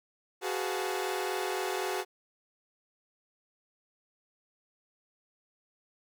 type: tone cluster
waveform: sawtooth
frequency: 373.2 / 417.2 / 504 / 705 / 875 Hz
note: F#4 / G#4 / B4 / F5 / A5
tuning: +15 / +8 / +35 / +16 / -10 cents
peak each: -30 / -33 / -36 / -36 / -37 dBFS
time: 0.41-2.05 s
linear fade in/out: 50 ms
effects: none